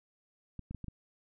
clicks, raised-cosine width 5 ms, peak -29 dBFS, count 5, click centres 0.593 / 0.71 / 0.747 / 0.843 / 0.883 s, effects none

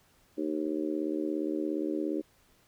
harmonic tone, 77.2 Hz, D#2, 13 cents flat, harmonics 3 / 4 / 5 / 6 / 7, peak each -40 / -31 / -35 / -42 / -40 dBFS, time 0.37-2.22 s, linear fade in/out 20 ms, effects pink hiss -65 dBFS RMS until 2.67 s

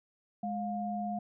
sine tone pair together, 208.2 / 708 Hz, G#3 / F5, +5 / +23 cents, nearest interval octave + major sixth, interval 2118 cents, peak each -35 / -35 dBFS, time 0.43-1.19 s, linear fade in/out 5 ms, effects none

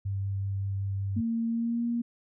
sine tone with vibrato, 98.2 Hz, G2, 4 cents sharp, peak -28 dBFS, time 0.05-1.21 s, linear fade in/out 10 ms, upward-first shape sine, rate 5.3 Hz, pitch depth 9 cents each way
sine tone with pitch glide, 229.2 to 235.9 Hz, A#3 to A#3, -29 to +21 cents, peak -26 dBFS, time 1.16-2.02 s, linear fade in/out 10 ms, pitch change +50 cents, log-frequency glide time 1.47-1.85 s
effects none

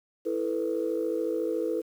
sine chord, E suspended fourth, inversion none, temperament equal, 329.6 / 440 / 493.9 Hz, E4 / A4 / B4, 0 / 0 / 0 cents, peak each -30 dBFS, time 0.25-1.82 s, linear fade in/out 20 ms, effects tanh soft clip ceiling -18 dBFS + 9-bit

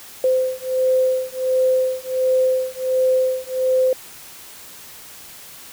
sine beating tone pair, 515 / 516.4 Hz, C5 / C5, -28 / -23 cents, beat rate 1.4 Hz, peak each -19 dBFS, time 0.24-3.93 s, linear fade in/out 2 ms, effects white hiss -40 dBFS RMS until 5.72 s

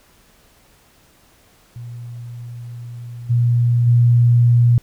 sine tone with level steps, 119.7 Hz, A#2, 46 cents sharp, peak -29 / -12 / -9 dBFS, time 1.76-4.78 s, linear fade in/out 0 ms, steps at 3.29 / 3.86 s, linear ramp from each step 20 ms, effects pink hiss -53 dBFS RMS until 4.82 s

